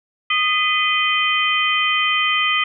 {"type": "harmonic tone with a mistuned harmonic", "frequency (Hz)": 620, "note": "D#5", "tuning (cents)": -6, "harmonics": [2, 3, 4, 5], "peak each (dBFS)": [-21, -21, -21, -21], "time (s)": [0.3, 2.64], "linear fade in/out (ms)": 5, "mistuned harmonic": 3, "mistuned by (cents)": 140, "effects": []}